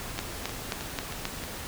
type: two click trains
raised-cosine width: 0.2 ms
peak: -19 / -12 dBFS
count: 5 / 5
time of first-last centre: 0.18-1.438 / 0.19-1.254 s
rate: 3.18 / 3.76 Hz
effects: pink hiss -38 dBFS RMS until 1.67 s